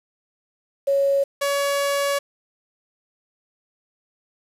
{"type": "tone pair in turn", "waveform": ["sine", "sawtooth"], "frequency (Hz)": [555, 564], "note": ["C#5", "C#5"], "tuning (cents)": [2, 30], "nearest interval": "unison", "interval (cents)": 28, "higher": "second", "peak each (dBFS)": [-16, -16], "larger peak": "neither", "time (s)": [[0.87, 1.24], [1.41, 2.19]], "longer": "second", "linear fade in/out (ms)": 10, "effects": ["resampled to 32000 Hz", "7-bit"]}